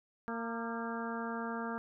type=harmonic tone with a mistuned harmonic; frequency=230 Hz; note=A#3; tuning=23 cents flat; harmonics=1 / 2 / 3 / 4 / 5 / 6 / 7; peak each=-39 / -43 / -45 / -44 / -45 / -45 / -46 dBFS; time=0.28-1.78 s; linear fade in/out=0 ms; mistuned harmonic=5; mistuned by=+50 cents; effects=none